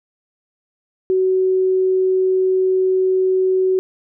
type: tone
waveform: sine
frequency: 374.8 Hz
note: F#4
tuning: 22 cents sharp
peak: -13 dBFS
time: 1.1-3.79 s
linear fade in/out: 0 ms
effects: none